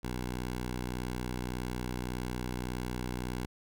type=tone; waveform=10% pulse; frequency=61.74 Hz; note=B1; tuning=in tune; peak=-26 dBFS; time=0.03-3.46 s; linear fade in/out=10 ms; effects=none